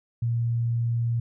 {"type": "tone", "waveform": "sine", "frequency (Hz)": 117.3, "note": "A#2", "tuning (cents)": 11, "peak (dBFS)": -22, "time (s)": [0.22, 1.2], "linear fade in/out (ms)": 5, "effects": []}